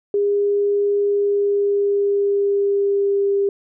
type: tone with pitch glide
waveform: sine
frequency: 406.2 to 398.8 Hz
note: G#4 to G4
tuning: -38 to +30 cents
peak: -15 dBFS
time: 0.14-3.49 s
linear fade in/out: 2 ms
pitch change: -32 cents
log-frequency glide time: 0.98-3.35 s
effects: none